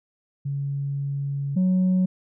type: tone pair in turn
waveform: sine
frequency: 140.1 / 184.76 Hz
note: C#3 / F#3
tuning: +19 / -2 cents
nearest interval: perfect fourth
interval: 479 cents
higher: second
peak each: -24 / -15 dBFS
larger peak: second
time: 0.45-1.56 / 1.56-2.06 s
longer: first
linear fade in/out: 10 ms
effects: tanh soft clip ceiling -16 dBFS